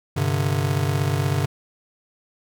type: chord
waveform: square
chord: G suspended fourth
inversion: none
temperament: just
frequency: 98 / 130.67 / 147 Hz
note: G2 / C3 / D3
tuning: 0 / -2 / +2 cents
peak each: -25 dBFS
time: 0.16-1.46 s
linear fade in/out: 10 ms
effects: none